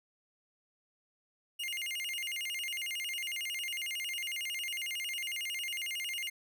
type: tone with vibrato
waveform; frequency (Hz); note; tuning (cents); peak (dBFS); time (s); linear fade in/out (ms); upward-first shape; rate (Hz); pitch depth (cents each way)
45% pulse; 2455; D#7; -24; -35; 1.59-6.3; 10; square; 11; 260
effects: none